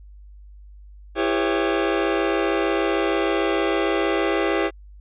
sawtooth chord, C# half-diminished seventh, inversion first, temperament just, 332.6 / 399.1 / 498.9 / 554.4 Hz, E4 / G4 / B4 / C#5, +16 / +31 / +17 / 0 cents, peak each -19 / -19 / -24 / -23 dBFS, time 1.15-4.71 s, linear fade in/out 50 ms, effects added 50 Hz sine -41 dBFS peak until 5 s + resampled to 8000 Hz

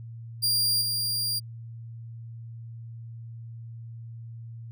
sawtooth tone with level steps, 4778 Hz, D8, 29 cents sharp, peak -19 / -23 dBFS, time 0.42-1.4 s, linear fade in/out 20 ms, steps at 0.81 s, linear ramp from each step 10 ms, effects added 115 Hz sine -38 dBFS peak until 4.71 s

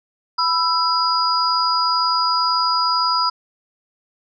sine tone cluster, 995 / 1326 / 4899 Hz, B5 / E6 / D#8, +13 / +10 / -28 cents, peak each -20 dBFS, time 0.38-3.3 s, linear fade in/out 10 ms, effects none

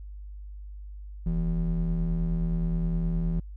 triangle ring-modulated tone, 103.83 Hz, G#2, in tune, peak -19 dBFS, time 1.26-3.4 s, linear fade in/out 5 ms, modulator 63.4 Hz, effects added 50 Hz sine -38 dBFS peak until 3.56 s

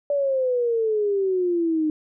sine exponential sweep, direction down, 580 to 304.7 Hz, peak -19 dBFS, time 0.1-1.9 s, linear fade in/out 2 ms, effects none

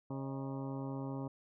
harmonic tone with a mistuned harmonic, 135.8 Hz, C#3, 35 cents flat, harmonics 1 / 2 / 3 / 4 / 5 / 6 / 7 / 8 / 9, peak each -41 / -41 / -49 / -49 / -54 / -53 / -52 / -56 / -60 dBFS, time 0.1-1.28 s, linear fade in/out 5 ms, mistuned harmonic 5, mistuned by -120 cents, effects none

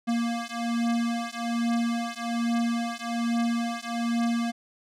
square beating tone pair, 233.3 / 234.5 Hz, A#3 / A#3, +2 / +11 cents, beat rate 1.2 Hz, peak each -29 dBFS, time 0.07-4.52 s, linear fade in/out 20 ms, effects low-pass 8000 Hz 12 dB/octave

